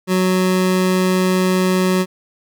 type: tone pair together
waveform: square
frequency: 185 / 370 Hz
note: F#3 / F#4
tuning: 0 / 0 cents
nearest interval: octave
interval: 1200 cents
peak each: -16 / -19 dBFS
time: 0.07-2.06 s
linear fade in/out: 50 ms
effects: none